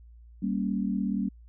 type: chord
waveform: sine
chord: G diminished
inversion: none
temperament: equal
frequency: 196 / 233.1 / 277.2 Hz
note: G3 / Bb3 / Db4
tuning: 0 / 0 / 0 cents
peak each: -28 / -31 / -33 dBFS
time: 0.42-1.29 s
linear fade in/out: 10 ms
effects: added 58 Hz sine -48 dBFS peak until 1.48 s